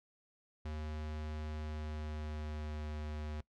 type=tone with pitch glide; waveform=square; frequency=76.7 to 75.73 Hz; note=D#2 to D#2; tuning=-24 to -46 cents; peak=-40 dBFS; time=0.65-3.41 s; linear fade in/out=5 ms; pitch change=-22 cents; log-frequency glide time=1.56-2.87 s; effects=noise-tail reverb RT60 0.1 s tail -21 dB re dry + low-pass 5000 Hz 12 dB/octave